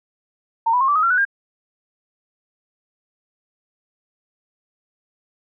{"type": "tone with pitch steps", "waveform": "sine", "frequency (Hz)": [912, 988.8, 1072.1, 1162.4, 1260.3, 1366.5, 1481.5, 1606.3], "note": ["A#5", "B5", "C6", "D6", "D#6", "F6", "F#6", "G6"], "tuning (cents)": [-38, 2, 42, -18, 22, -38, 2, 42], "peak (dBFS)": -14, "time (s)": [0.66, 1.252], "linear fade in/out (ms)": 10, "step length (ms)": 74, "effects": []}